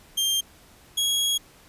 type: tone pair in turn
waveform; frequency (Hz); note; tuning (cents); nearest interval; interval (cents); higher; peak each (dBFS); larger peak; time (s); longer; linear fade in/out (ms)
sawtooth; 3183 / 3315; G7 / G#7; +26 / -4; minor second; 70; second; -18; neither; 0.17-0.41 / 0.97-1.38; second; 10
effects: pink hiss -53 dBFS RMS until 1.68 s + resampled to 32000 Hz